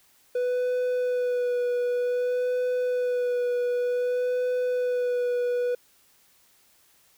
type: tone with vibrato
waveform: triangle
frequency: 493.9 Hz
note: B4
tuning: in tune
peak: -21 dBFS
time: 0.35-5.75 s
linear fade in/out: 5 ms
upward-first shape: sine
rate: 0.54 Hz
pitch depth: 18 cents each way
effects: white hiss -61 dBFS RMS until 7.17 s